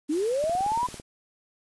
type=noise; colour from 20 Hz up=white; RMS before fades=-42 dBFS; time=0.08-1.02 s; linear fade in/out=50 ms
type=linear sweep; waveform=sine; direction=up; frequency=283.1 to 1011 Hz; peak=-23 dBFS; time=0.09-0.87 s; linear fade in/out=10 ms
type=click train; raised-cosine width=2 ms; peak=-26 dBFS; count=11; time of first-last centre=0.44-0.999 s; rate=17.9 Hz
effects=resampled to 24000 Hz